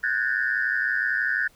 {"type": "tone cluster", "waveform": "sine", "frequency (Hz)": [1476, 1567, 1700, 1806], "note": ["F#6", "G6", "G#6", "A6"], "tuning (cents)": [-5, -1, 40, 45], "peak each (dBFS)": -27, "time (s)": [0.03, 1.48], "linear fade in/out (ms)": 10, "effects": ["tanh soft clip ceiling -12 dBFS", "pink hiss -58 dBFS RMS until 1.55 s"]}